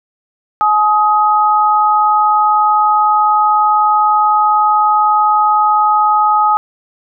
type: tone pair together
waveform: sine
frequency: 848.4 / 1258 Hz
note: G#5 / D#6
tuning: +37 / +19 cents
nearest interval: perfect fifth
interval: 682 cents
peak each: -11 dBFS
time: 0.61-6.57 s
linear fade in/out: 0 ms
effects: none